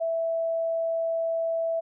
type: tone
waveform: sine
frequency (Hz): 659.3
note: E5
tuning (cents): 0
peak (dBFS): -24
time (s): 0-1.81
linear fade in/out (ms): 20
effects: none